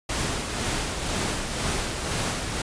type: noise with tremolo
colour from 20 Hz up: pink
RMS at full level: -26 dBFS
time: 0.09-2.62 s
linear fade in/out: 5 ms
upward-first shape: sine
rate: 2 Hz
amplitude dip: 40%
effects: resampled to 22050 Hz